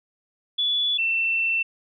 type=tone pair in turn; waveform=sine; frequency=3433 / 2686 Hz; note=A7 / E7; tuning=-43 / +32 cents; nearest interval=major third; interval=425 cents; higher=first; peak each=-20 dBFS; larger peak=neither; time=0.58-0.98 / 0.98-1.63 s; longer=second; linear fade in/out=10 ms; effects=none